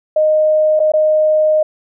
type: tone with dropouts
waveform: sine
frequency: 618 Hz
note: D#5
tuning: 12 cents flat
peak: -9 dBFS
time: 0.16-1.63 s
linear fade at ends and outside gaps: 5 ms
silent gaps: 0.794-0.8 / 0.92-0.936 s
effects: none